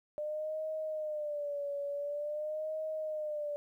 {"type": "tone with vibrato", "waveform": "sine", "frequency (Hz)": 597, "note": "D5", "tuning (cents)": 28, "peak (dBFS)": -34, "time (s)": [0.18, 3.56], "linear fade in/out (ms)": 0, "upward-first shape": "sine", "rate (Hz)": 0.47, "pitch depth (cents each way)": 86, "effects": ["12-bit"]}